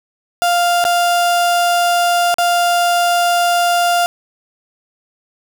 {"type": "tone with dropouts", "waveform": "35% pulse", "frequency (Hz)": 698.5, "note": "F5", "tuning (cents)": 0, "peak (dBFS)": -10, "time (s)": [0.42, 4.06], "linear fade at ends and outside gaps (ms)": 0, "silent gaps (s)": [[0.841, 0.851], [2.342, 2.384]], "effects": []}